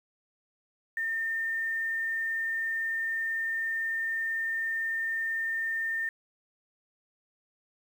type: tone with quantisation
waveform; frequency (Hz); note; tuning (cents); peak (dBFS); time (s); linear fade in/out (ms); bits
sine; 1811; A6; +49; -28; 0.97-6.09; 2; 9
effects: none